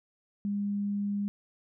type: tone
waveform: sine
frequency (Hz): 202.8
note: G#3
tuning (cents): -41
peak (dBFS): -28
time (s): 0.45-1.28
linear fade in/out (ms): 0
effects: none